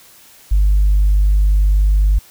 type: tone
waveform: sine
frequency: 50.1 Hz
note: G1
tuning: 38 cents sharp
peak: -8 dBFS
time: 0.51-2.19 s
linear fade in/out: 10 ms
effects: tanh soft clip ceiling -6 dBFS + white hiss -45 dBFS RMS until 2.3 s